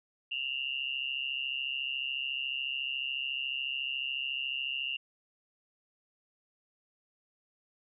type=tone with amplitude modulation; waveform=sine; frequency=2794 Hz; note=F7; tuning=in tune; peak=-28 dBFS; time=0.31-4.97 s; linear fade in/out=10 ms; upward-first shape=sine; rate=134 Hz; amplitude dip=90%; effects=none